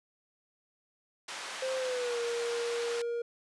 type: band-pass noise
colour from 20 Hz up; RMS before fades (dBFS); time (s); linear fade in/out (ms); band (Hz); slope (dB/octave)
pink; -41; 1.28-3.02; 5; 810 to 6900; 12
type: tone with pitch glide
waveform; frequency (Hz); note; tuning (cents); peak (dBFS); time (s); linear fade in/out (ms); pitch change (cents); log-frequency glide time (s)
triangle; 523.3 to 471.6; C5 to A#4; 0 to +20; -29; 1.62-3.22; 5; -180; 1.76-2.19
effects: resampled to 24000 Hz